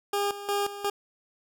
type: tone with tremolo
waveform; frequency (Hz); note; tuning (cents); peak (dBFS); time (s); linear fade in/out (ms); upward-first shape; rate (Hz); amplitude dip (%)
20% pulse; 405.1; G#4; -43; -20; 0.13-0.9; 5; square; 2.8; 75
effects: none